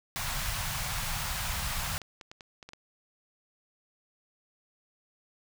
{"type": "band-stop noise", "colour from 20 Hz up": "pink", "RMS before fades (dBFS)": -33, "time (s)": [0.16, 1.98], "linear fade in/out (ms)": 0, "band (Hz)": [160, 740], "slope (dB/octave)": 24}
{"type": "clicks", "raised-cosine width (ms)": 0.2, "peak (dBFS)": -28, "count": 10, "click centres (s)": [1.217, 1.283, 1.877, 2.017, 2.212, 2.315, 2.408, 2.628, 2.69, 2.734]}
{"effects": []}